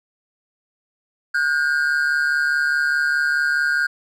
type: tone pair together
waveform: triangle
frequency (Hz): 1446.2 / 1591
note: F#6 / G6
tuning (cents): -40 / +25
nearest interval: major second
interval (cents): 165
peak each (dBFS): -18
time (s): 1.34-3.87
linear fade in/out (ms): 10
effects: none